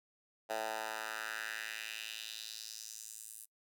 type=tone with high-pass filter sweep; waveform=10% pulse; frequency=110 Hz; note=A2; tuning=in tune; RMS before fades=-43 dBFS; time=0.49-3.46 s; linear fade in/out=20 ms; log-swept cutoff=670 to 10000 Hz; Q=2.3; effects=noise-tail reverb RT60 0.1 s tail -25 dB re dry